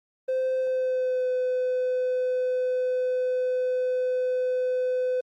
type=tone with pitch glide; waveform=triangle; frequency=518 to 505.9 Hz; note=C5 to B4; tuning=-17 to +42 cents; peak=-20 dBFS; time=0.28-5.21 s; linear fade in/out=10 ms; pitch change=-41 cents; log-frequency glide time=0.58-1.29 s; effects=tanh soft clip ceiling -18 dBFS + Opus 24 kbps